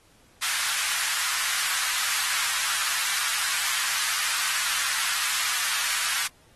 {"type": "high-pass noise", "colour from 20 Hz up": "pink", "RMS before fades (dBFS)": -27, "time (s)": [0.41, 6.28], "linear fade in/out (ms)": 20, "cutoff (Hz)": 1200, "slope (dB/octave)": 24, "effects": ["pink hiss -59 dBFS RMS until 6.55 s", "AAC 32 kbps"]}